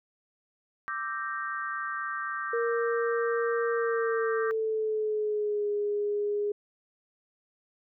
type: chord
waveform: sine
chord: E half-diminished seventh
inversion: third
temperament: equal with one note detuned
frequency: 1174.7 / 1318.5 / 1568 / 1858.2 Hz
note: D6 / E6 / G6 / Bb6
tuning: 0 / 0 / 0 / -6 cents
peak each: -34 / -40 / -35 / -40 dBFS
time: 0.88-4.51 s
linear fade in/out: 0 ms
type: tone with pitch glide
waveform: sine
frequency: 466.2 to 412.9 Hz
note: A#4 to G#4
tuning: 0 to -10 cents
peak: -26 dBFS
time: 2.53-6.52 s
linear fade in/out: 5 ms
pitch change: -210 cents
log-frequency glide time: 3.73-5.68 s
effects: none